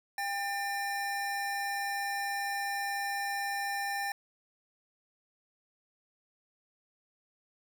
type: tone pair together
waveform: square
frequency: 798.7 / 1793 Hz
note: G5 / A6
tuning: +32 / +32 cents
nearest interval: octave + major second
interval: 1400 cents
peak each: -35 / -36 dBFS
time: 0.18-4.12 s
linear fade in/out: 2 ms
effects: none

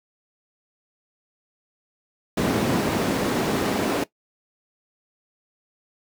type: noise with high-pass filter sweep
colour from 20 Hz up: brown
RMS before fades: -23 dBFS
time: 2.37-4.04 s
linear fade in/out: 5 ms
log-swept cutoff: 200 to 320 Hz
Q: 1.1
effects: noise-tail reverb RT60 0.1 s tail -18 dB re dry

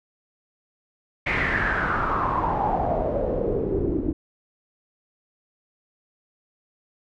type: noise with low-pass filter sweep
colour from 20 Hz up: pink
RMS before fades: -24 dBFS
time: 1.26-4.13 s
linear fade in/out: 10 ms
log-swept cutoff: 2200 to 300 Hz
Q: 6.1
effects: none

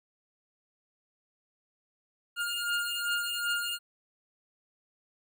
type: beating tone pair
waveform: 25% pulse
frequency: 1413 / 1415.6 Hz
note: F6 / F6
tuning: +20 / +23 cents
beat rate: 2.6 Hz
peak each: -28 / -30 dBFS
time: 2.36-3.79 s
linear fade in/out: 50 ms
effects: none

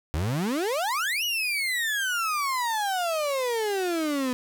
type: exponential two-way sweep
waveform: 35% pulse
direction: up then down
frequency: 71.1 to 2960 to 246.6 Hz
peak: -23 dBFS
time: 0.14-4.33 s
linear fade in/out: 0 ms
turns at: 1.24 s
effects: none

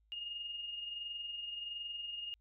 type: tone with amplitude modulation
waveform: sine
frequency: 2844 Hz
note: F7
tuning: 31 cents sharp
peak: -38 dBFS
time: 0.12-2.34 s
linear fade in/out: 0 ms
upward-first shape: sine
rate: 21.4 Hz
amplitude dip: 45%
effects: added 53 Hz sine -69 dBFS peak until 2.4 s

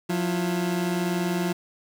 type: tone pair together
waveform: 30% pulse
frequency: 178.26 / 336 Hz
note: F3 / E4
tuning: +36 / +33 cents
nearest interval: major seventh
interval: 1097 cents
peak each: -22 / -28 dBFS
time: 0.09-1.53 s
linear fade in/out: 10 ms
effects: 8-bit

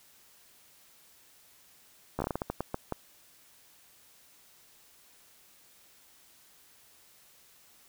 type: slowing click train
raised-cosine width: 1 ms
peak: -17 dBFS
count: 12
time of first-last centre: 2.19-2.923 s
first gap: 13 ms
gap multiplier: 1.3
effects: white hiss -60 dBFS RMS until 7.88 s

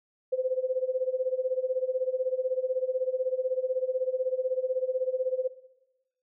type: tone with tremolo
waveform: sine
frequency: 514 Hz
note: C5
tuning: 31 cents flat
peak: -22 dBFS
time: 0.32-5.48 s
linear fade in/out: 10 ms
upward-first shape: sine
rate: 16 Hz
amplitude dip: 90%
effects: noise-tail reverb RT60 1.0 s tail -17 dB re dry

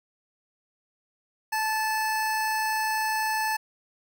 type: tone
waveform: 25% pulse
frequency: 872 Hz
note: A5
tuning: 16 cents flat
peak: -21 dBFS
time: 1.52-3.57 s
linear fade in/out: 10 ms
effects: none

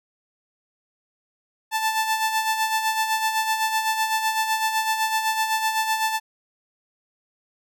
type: tone with tremolo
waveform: sawtooth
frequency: 880 Hz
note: A5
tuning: in tune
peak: -15 dBFS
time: 1.71-6.2 s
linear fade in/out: 50 ms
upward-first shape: sine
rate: 7.9 Hz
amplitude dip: 55%
effects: none

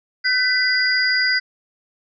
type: tone cluster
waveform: sine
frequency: 1518 / 1991 / 4846 Hz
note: F#6 / B6 / D#8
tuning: +44 / +14 / -47 cents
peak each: -20 dBFS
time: 0.24-1.4 s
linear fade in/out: 20 ms
effects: none

